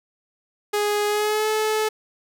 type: tone with pitch glide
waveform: sawtooth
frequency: 415.3 to 432.4 Hz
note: G#4 to A4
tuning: 0 to -30 cents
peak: -16 dBFS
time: 0.73-1.89 s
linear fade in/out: 10 ms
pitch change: +70 cents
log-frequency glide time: 1.07-1.48 s
effects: none